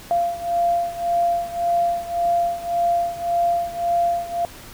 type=beating tone pair; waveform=sine; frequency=690 / 691.8 Hz; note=F5 / F5; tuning=-21 / -17 cents; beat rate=1.8 Hz; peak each=-20 / -23 dBFS; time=0.11-4.45 s; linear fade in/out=0 ms; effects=pink hiss -41 dBFS RMS until 4.73 s